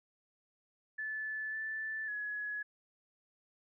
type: tone with pitch steps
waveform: sine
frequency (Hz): 1740 / 1757 / 1687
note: A6 / A6 / G#6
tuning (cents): -20 / -3 / +27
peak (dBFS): -36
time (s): 0.98-2.63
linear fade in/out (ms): 10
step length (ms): 550
effects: none